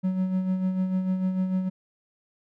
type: tone with tremolo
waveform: triangle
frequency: 186.5 Hz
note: F#3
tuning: 14 cents sharp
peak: -19 dBFS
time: 0.03-1.7 s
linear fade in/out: 20 ms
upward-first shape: sine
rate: 6.7 Hz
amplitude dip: 50%
effects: none